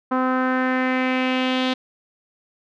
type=tone with low-pass filter sweep; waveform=sawtooth; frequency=257.1 Hz; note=C4; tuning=30 cents flat; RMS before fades=-21 dBFS; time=0.11-1.74 s; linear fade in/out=10 ms; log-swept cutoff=1200 to 3600 Hz; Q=3; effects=none